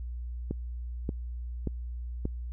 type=click train; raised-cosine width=3 ms; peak=-18 dBFS; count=4; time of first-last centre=0.51-2.254 s; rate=1.72 Hz; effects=added 60 Hz sine -34 dBFS peak until 2.52 s

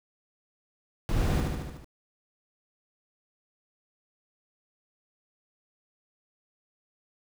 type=noise with echo; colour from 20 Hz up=brown; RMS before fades=-27 dBFS; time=1.09-1.4 s; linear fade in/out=0 ms; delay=74 ms; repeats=6; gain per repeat=-3 dB; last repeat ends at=1.844 s; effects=none

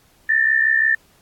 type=tone pair together; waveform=sine; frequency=1770 / 1835.9 Hz; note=A6 / A#6; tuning=+10 / -27 cents; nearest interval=minor second; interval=63 cents; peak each=-15 / -19 dBFS; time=0.29-0.95 s; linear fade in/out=5 ms; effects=pink hiss -56 dBFS RMS until 1.21 s + AAC 64 kbps

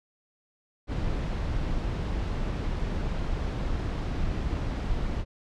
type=noise; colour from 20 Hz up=brown; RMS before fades=-29 dBFS; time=0.87-5.25 s; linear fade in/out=50 ms; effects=low-pass 5000 Hz 12 dB/octave

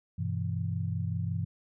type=chord; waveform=sine; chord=E minor; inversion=first; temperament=equal; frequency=98 / 123.47 / 164.81 Hz; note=G2 / B2 / E3; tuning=0 / 0 / 0 cents; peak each=-32 / -35 / -34 dBFS; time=0.18-1.45 s; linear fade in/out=10 ms; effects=none

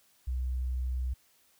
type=tone; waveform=sine; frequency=63.2 Hz; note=B1; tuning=41 cents sharp; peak=-29 dBFS; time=0.27-1.14 s; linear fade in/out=10 ms; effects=white hiss -66 dBFS RMS until 1.59 s

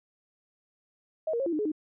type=tone with pitch steps; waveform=sine; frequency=633 / 468.3 / 544 / 340.4 / 305.3 / 422.2 / 308.4 Hz; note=D#5 / A#4 / C#5 / F4 / D#4 / G#4 / D#4; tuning=+30 / +8 / -33 / -44 / -33 / +29 / -15 cents; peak=-26 dBFS; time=1.27-1.718 s; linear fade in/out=5 ms; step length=64 ms; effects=none

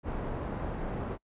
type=low-pass noise; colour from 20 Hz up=pink; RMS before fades=-35 dBFS; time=0.03-1.18 s; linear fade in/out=50 ms; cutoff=970 Hz; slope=12 dB/octave; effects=noise-tail reverb RT60 0.1 s tail -26 dB re dry + resampled to 8000 Hz

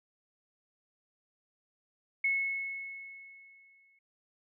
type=tone with exponential decay; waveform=sine; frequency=2191 Hz; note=C#7; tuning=21 cents flat; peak=-25 dBFS; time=2.24-3.99 s; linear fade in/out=5 ms; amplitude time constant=380 ms; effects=none

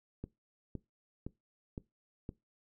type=click train; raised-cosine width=3 ms; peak=-27 dBFS; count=5; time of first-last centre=0.24-2.291 s; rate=1.95 Hz; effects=noise-tail reverb RT60 0.2 s tail -20 dB re dry

